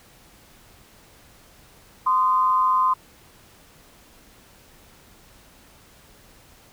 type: tone pair together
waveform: sine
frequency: 1033.5 / 1229 Hz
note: C6 / D#6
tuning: -22 / -22 cents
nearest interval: minor third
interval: 300 cents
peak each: -17 / -24 dBFS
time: 2.06-2.94 s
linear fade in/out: 10 ms
effects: pink hiss -52 dBFS RMS until 6.72 s